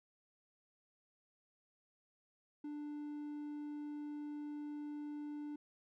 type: tone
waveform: triangle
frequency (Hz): 295.3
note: D4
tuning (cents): +10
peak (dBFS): -40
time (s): 2.64-5.56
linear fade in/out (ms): 5
effects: none